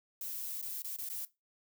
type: noise with dropouts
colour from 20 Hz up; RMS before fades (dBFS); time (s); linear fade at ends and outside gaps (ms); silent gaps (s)
violet; -40; 0.21-1.25; 2; 0.615-0.625 / 0.821-0.845 / 0.964-0.985 / 1.09-1.099
effects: noise-tail reverb RT60 0.2 s tail -17 dB re dry